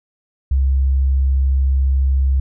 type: tone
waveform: sine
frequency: 67 Hz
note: C2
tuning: 42 cents sharp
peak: -12 dBFS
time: 0.51-2.4 s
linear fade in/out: 5 ms
effects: none